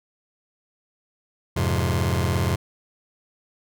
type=chord; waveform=sawtooth; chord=F minor; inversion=none; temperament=just; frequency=87.31 / 104.77 / 130.96 Hz; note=F2 / Ab2 / C3; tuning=0 / +16 / +2 cents; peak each=-19 / -22 / -21 dBFS; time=1.56-2.56 s; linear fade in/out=10 ms; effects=none